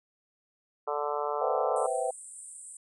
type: harmonic tone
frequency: 146.83 Hz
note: D3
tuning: in tune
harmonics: 3 / 4 / 5 / 6 / 7 / 8 / 9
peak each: -34 / -35 / -36 / -37 / -37 / -38 / -39 dBFS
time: 0.87-1.87 s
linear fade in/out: 10 ms
type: chord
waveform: sine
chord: C major seventh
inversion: third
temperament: equal with one note detuned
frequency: 493.9 / 523.3 / 659.3 / 771.4 Hz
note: B4 / C5 / E5 / G5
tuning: 0 / 0 / 0 / -28 cents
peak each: -33 dBFS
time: 1.41-2.11 s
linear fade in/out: 5 ms
type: band-pass noise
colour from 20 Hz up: white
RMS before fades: -46 dBFS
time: 1.76-2.77 s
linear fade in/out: 2 ms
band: 8000 to 9300 Hz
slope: 96 dB/octave
effects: none